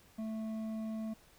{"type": "tone with hard clipping", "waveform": "sine", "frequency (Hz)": 220.1, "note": "A3", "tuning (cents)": 1, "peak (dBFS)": -38, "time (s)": [0.18, 1.14], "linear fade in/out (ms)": 10, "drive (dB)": 7, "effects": ["pink hiss -63 dBFS RMS until 1.38 s"]}